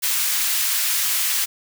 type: high-pass noise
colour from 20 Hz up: white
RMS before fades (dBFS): -21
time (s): 0.02-1.46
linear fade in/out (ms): 20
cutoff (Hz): 1500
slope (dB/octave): 12
effects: none